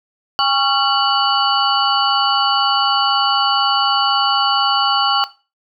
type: tone cluster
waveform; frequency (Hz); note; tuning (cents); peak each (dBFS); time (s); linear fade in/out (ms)
sine; 808 / 1109 / 1371 / 2953 / 4508; G#5 / C#6 / F6 / F#7 / C#8; -48 / 0 / -32 / -4 / +28; -19; 0.39-5.24; 0
effects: noise-tail reverb RT60 0.3 s tail -17 dB re dry